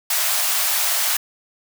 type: high-pass noise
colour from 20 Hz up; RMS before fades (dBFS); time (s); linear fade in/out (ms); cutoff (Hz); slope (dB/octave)
white; -20; 0.1-1.17; 5; 590; 96
effects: none